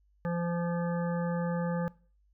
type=harmonic tone; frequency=172.1 Hz; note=F3; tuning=25 cents flat; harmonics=1 / 3 / 5 / 7 / 9 / 10; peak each=-30 / -35 / -42 / -44 / -49 / -46 dBFS; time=0.25-1.88 s; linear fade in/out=0 ms; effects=noise-tail reverb RT60 0.4 s tail -21 dB re dry + added 50 Hz sine -64 dBFS peak until 2.33 s